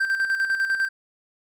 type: tone with tremolo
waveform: triangle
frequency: 1568 Hz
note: G6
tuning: in tune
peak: -17 dBFS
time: 0-0.89 s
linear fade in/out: 10 ms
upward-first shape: square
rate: 10 Hz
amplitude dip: 55%
effects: none